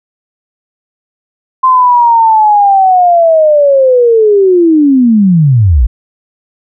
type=linear sweep; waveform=sine; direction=down; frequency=1045 to 49 Hz; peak=-3 dBFS; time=1.63-5.87 s; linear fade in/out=10 ms; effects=none